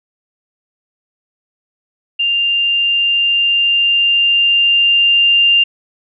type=tone with level ramp; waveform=sine; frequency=2794 Hz; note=F7; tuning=in tune; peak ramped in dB=-12 to -7 dBFS; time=2.19-5.64 s; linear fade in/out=10 ms; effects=none